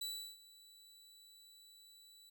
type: tone with ADSR envelope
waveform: sawtooth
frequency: 3951 Hz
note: B7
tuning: in tune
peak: -36 dBFS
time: 0.01-2.3 s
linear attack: 6 ms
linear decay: 350 ms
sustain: -20 dB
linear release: 10 ms
effects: none